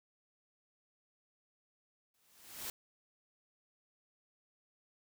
white noise with exponential growth, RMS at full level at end -39 dBFS, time 2.14-2.7 s, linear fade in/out 2 ms, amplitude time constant 120 ms, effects none

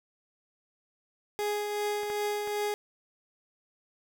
30% pulse tone with tremolo, 415.3 Hz, G#4, in tune, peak -25 dBFS, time 1.39-2.74 s, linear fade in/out 0 ms, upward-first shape triangle, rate 2.6 Hz, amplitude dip 40%
clicks, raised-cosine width 0.5 ms, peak -30 / -25 / -28 dBFS, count 3, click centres 2.033 / 2.101 / 2.475 s
effects none

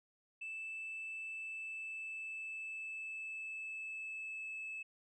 sine tone with pitch glide, 2637 to 2610 Hz, E7 to E7, 0 to -18 cents, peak -40 dBFS, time 0.41-4.83 s, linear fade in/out 10 ms, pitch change -18 cents, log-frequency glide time 1.28-4.47 s, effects tanh soft clip ceiling -39 dBFS

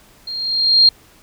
sine tone with level ramp, 4214 Hz, C8, 12 cents sharp, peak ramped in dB -25 to -5 dBFS, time 0.27-0.89 s, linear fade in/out 5 ms, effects pink hiss -49 dBFS RMS until 1.22 s

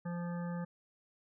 harmonic tone, 173.5 Hz, F3, 11 cents flat, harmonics 1 / 3 / 5 / 7 / 9 / 10, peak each -36 / -46 / -50 / -52 / -56 / -56 dBFS, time 0.05-0.65 s, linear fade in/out 10 ms, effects none

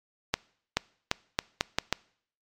accelerating click train, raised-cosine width 0.2 ms, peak -6 dBFS, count 7, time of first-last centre 0.34-1.926 s, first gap 430 ms, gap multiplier 0.8, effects noise-tail reverb RT60 0.6 s tail -24 dB re dry + MP3 96 kbps

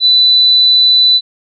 sine tone, 3987 Hz, B7, 16 cents sharp, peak -5 dBFS, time 0-1.21 s, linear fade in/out 50 ms, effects none

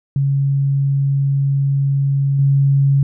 sine tone with level steps, 138.59 Hz, C#3, in tune, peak -13 / -10 dBFS, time 0.16-3.03 s, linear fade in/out 2 ms, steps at 2.39 s, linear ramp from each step 2 ms, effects none

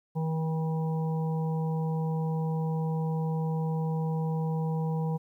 harmonic tone with a mistuned harmonic, 159.9 Hz, D#3, 48 cents sharp, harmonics 1 / 3 / 5 / 6, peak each -27 / -37 / -41 / -43 dBFS, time 0.15-5.18 s, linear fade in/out 20 ms, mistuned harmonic 6, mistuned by +16 cents, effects 11-bit

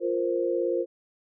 sine chord, F suspended fourth, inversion none, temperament just, 349.2 / 465.6 / 523.8 Hz, F4 / Bb4 / C5, 0 / -2 / +2 cents, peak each -27 / -29 / -28 dBFS, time 0-0.86 s, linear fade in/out 50 ms, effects none

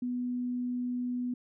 sine tone, 246.9 Hz, B3, in tune, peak -30 dBFS, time 0.02-1.34 s, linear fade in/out 5 ms, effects none

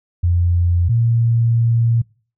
sine tone pair in turn, 87.1 / 116.26 Hz, F2 / A#2, -4 / -4 cents, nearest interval perfect fourth, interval 500 cents, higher second, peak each -12 dBFS, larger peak neither, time 0.23-0.89 / 0.89-2.02 s, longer second, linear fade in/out 10 ms, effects noise-tail reverb RT60 0.4 s tail -24 dB re dry

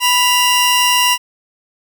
sawtooth tone pair together, 987.8 / 2796 Hz, B5 / F7, 0 / +1 cents, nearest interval octave + tritone, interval 1801 cents, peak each -10 dBFS, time 0-1.18 s, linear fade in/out 50 ms, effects none

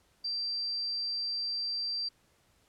sine tone, 4700 Hz, D8, 1 cent sharp, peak -31 dBFS, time 0.24-2.09 s, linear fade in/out 10 ms, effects pink hiss -68 dBFS RMS until 2.68 s + low-pass 12000 Hz 12 dB/octave

